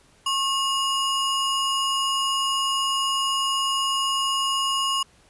square ring-modulated tone, 1980 Hz, B6, 4 cents sharp, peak -19 dBFS, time 0.26-5.03 s, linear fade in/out 5 ms, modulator 892 Hz, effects pink hiss -57 dBFS RMS until 5.29 s + resampled to 24000 Hz

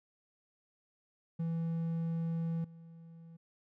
triangle tone with level steps, 165.4 Hz, E3, 6 cents sharp, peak -30 / -48 dBFS, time 1.39-3.37 s, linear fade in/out 10 ms, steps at 2.64 s, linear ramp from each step 5 ms, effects none

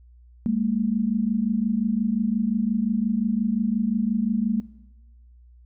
sine tone pair together, 202 / 227.7 Hz, G#3 / A#3, -48 / -40 cents, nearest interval major second, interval 208 cents, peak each -25 / -21 dBFS, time 0.46-4.6 s, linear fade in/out 0 ms, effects noise-tail reverb RT60 1.0 s tail -19 dB re dry + added 60 Hz sine -48 dBFS peak until 5.65 s

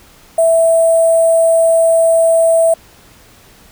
sine tone with sample-and-hold, 660 Hz, E5, 2 cents sharp, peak -7 dBFS, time 0.38-2.74 s, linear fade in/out 5 ms, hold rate 8820 Hz, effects pink hiss -44 dBFS RMS until 3.71 s

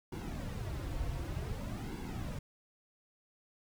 brown noise with flanger, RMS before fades -39 dBFS, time 0.12-2.39 s, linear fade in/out 5 ms, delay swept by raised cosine 1.6 to 5 ms, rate 0.54 Hz, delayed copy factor -0.7, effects none

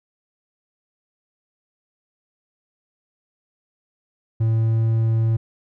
triangle tone, 112.6 Hz, A2, 40 cents sharp, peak -14 dBFS, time 4.4-5.37 s, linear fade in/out 10 ms, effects none

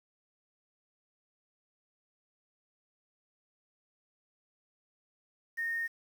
sine tone with quantisation, 1842 Hz, A#6, 21 cents flat, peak -31 dBFS, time 5.57-5.88 s, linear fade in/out 20 ms, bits 9, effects none

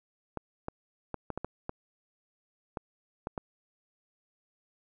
clicks, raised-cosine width 1 ms, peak -20 dBFS, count 10, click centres 0.373 / 0.684 / 1.143 / 1.303 / 1.376 / 1.446 / 1.694 / 2.772 / 3.271 / 3.378 s, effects none

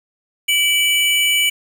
square tone pair together, 2307 / 2960 Hz, D7 / F#7, -31 / 0 cents, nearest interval major third, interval 431 cents, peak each -17 dBFS, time 0.48-1.5 s, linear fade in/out 10 ms, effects 7-bit

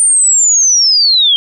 sine linear sweep, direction down, 9060 to 3159 Hz, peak -6 dBFS, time 0-1.36 s, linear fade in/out 0 ms, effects none

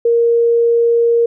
sine tone, 467.6 Hz, A#4, 5 cents sharp, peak -9 dBFS, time 0.05-1.26 s, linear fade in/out 5 ms, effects none

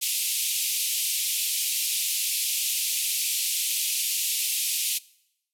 white band-pass noise, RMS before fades -27 dBFS, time 0.01-4.99 s, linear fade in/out 20 ms, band 2400 to 14000 Hz, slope 48 dB/octave, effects noise-tail reverb RT60 0.8 s tail -22 dB re dry

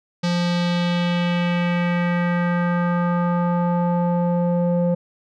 square tone with low-pass filter sweep, 174.61 Hz, F3, in tune, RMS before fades -20 dBFS, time 0.23-4.95 s, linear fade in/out 10 ms, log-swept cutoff 4900 to 550 Hz, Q 2.2, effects none

